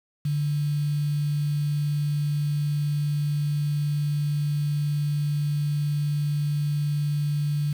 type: tone with quantisation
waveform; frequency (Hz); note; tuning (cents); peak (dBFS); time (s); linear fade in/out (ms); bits
sine; 146.83; D3; 0; -22; 0.25-7.73; 5; 7
effects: none